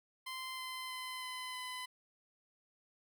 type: tone with pitch steps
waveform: 15% pulse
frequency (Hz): 1038 / 1030.8 / 1023.7 / 1016.6 / 1009.6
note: C6 / C6 / C6 / B5 / B5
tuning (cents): -14 / -26 / -38 / +50 / +38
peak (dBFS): -35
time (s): 0.26-1.86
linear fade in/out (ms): 10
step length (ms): 320
effects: none